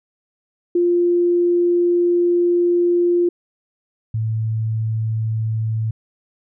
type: tone pair in turn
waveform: sine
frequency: 349.2 / 110.79 Hz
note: F4 / A2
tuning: 0 / +12 cents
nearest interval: octave + minor sixth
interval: 1988 cents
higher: first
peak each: -13 / -18 dBFS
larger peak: first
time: 0.75-3.29 / 4.14-5.91 s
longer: first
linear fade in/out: 5 ms
effects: none